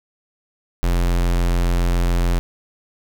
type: tone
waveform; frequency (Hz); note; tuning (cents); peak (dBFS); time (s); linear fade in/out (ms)
square; 43.54; F1; -5; -16; 0.83-2.39; 0
effects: none